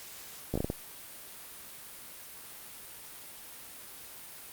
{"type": "slowing click train", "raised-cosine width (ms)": 2, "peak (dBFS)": -17, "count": 6, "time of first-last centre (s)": [0.54, 0.701], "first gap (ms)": 15, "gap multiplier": 1.39, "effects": ["white hiss -47 dBFS RMS until 4.52 s", "Opus 48 kbps"]}